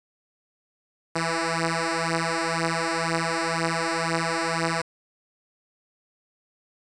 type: beating tone pair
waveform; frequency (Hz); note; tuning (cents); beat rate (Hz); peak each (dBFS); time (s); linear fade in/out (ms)
5% pulse; 164.2 / 166.2; E3 / E3; -6 / +15; 2; -15; 1.15-4.82; 10
effects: resampled to 22050 Hz + 7-bit